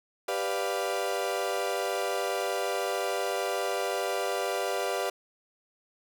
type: chord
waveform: 35% pulse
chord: G dominant seventh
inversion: none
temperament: equal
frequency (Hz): 392 / 493.9 / 587.3 / 698.5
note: G4 / B4 / D5 / F5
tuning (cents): 0 / 0 / 0 / 0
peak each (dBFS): -32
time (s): 0.28-5.1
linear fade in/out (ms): 5
effects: none